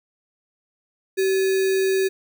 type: tone with sample-and-hold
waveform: sine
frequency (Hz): 382.5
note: G4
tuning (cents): -42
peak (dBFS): -17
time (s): 1.17-2.09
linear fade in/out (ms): 20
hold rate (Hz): 2100
effects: none